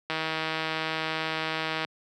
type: click train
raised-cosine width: 0.3 ms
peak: -13 dBFS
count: 279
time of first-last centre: 0.1-1.848 s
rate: 159 Hz
effects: high-pass 150 Hz 12 dB/octave